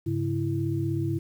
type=tone cluster; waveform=sine; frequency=103 / 139.2 / 331.3 Hz; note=G#2 / C#3 / E4; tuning=-14 / +8 / +9 cents; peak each=-29 dBFS; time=0.06-1.19 s; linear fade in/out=10 ms; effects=9-bit